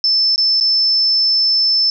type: tone with dropouts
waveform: sine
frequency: 5280 Hz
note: E8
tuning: 2 cents sharp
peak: -11 dBFS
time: 0.04-1.9 s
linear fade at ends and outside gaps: 1 ms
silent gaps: 0.36-0.379 / 0.601-0.609 s
effects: none

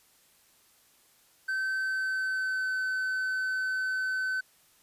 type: tone with pitch glide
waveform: triangle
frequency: 1541 to 1521.5 Hz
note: G6 to F#6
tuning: -30 to +48 cents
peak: -26 dBFS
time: 1.48-4.41 s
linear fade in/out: 10 ms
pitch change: -22 cents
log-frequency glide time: 1.78-2.72 s
effects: white hiss -63 dBFS RMS until 4.82 s + resampled to 32000 Hz

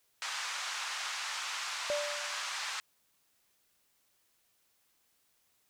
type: band-pass noise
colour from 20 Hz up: pink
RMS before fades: -38 dBFS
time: 0.22-2.8 s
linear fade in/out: 0 ms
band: 980 to 7300 Hz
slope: 24 dB/octave
type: tone with exponential decay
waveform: sine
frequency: 587.3 Hz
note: D5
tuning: in tune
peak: -28 dBFS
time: 1.9-2.59 s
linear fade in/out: 0 ms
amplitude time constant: 150 ms
effects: white hiss -73 dBFS RMS until 5.69 s

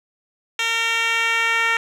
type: tone with band-pass filter sweep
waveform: 10% pulse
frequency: 457.7 Hz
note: A#4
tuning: 32 cents flat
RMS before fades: -20 dBFS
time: 0.59-1.77 s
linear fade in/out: 2 ms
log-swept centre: 3400 to 2000 Hz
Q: 1.4
effects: none

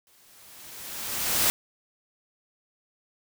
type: noise with exponential growth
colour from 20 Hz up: white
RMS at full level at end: -21 dBFS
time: 0.07-1.5 s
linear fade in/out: 0 ms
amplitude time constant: 310 ms
effects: none

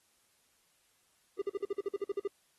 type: tone bursts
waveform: triangle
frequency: 400.1 Hz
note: G4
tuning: 35 cents sharp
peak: -28 dBFS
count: 12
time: 1.39-2.276 s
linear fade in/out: 5 ms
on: 28 ms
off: 50 ms
effects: white hiss -71 dBFS RMS until 2.58 s + AAC 32 kbps

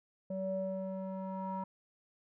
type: tone with low-pass filter sweep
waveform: square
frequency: 190 Hz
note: F#3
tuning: 46 cents sharp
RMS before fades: -38 dBFS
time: 0.3-1.64 s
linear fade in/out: 5 ms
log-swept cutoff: 510 to 1000 Hz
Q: 6.1
effects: none

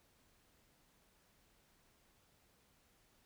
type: silence
effects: pink hiss -72 dBFS RMS until 3.25 s

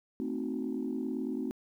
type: chord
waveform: sine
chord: A diminished seventh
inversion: none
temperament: equal with one note detuned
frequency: 223.3 / 261.6 / 311.1 / 370 Hz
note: A3 / C4 / Eb4 / Gb4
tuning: +26 / 0 / 0 / 0 cents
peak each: -37 / -34 / -38 / -39 dBFS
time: 0.2-1.51 s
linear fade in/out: 0 ms
effects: tanh soft clip ceiling -24 dBFS + 11-bit

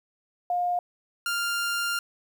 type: tone pair in turn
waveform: sine / sawtooth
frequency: 710 / 1397.2 Hz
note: F5 / F6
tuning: +28 / 0 cents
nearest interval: octave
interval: 1172 cents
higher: second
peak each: -23 / -22 dBFS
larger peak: second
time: 0.5-0.79 / 1.26-1.99 s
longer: second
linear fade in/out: 2 ms
effects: 10-bit

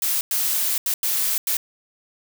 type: noise bursts at uneven times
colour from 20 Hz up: blue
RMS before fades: -22 dBFS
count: 5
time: 0.02-0.21 / 0.31-0.78 / 0.86-0.94 / 1.03-1.38 / 1.47-1.57 s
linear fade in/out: 2 ms
effects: none

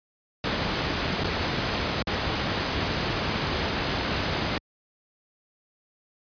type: noise with dropouts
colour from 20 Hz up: pink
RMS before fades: -26 dBFS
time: 0.44-4.58 s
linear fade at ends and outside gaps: 1 ms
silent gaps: 1.236-1.243 / 2.024-2.071 s
effects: high-pass 60 Hz 12 dB/octave + resampled to 11025 Hz

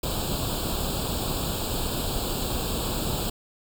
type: noise with comb filter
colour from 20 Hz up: pink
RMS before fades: -28 dBFS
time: 0.03-3.3 s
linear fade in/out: 5 ms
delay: 0.25 ms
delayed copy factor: +0.95
effects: none

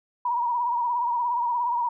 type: tone with vibrato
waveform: sine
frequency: 960 Hz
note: B5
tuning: 49 cents flat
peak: -22 dBFS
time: 0.25-1.89 s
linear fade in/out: 5 ms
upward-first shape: sine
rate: 17 Hz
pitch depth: 58 cents each way
effects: none

